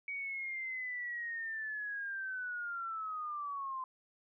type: linear sweep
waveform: sine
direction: down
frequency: 2263 to 1030 Hz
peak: -37 dBFS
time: 0.08-3.84 s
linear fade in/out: 2 ms
effects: none